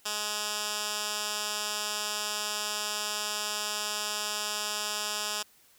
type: tone with band-pass filter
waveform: 10% pulse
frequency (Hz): 210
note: G#3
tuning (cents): +19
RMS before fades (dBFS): -33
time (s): 0.05-5.43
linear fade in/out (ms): 10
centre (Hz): 6200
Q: 0.81
effects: white hiss -61 dBFS RMS until 5.78 s